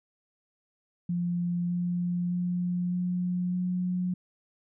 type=tone with pitch steps; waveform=sine; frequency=174.61 / 176.13 / 177.66 / 179.21 / 180.77 Hz; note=F3 / F3 / F3 / F3 / F#3; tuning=0 / +15 / +30 / +45 / -40 cents; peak=-26 dBFS; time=1.09-4.14 s; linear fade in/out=5 ms; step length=610 ms; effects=none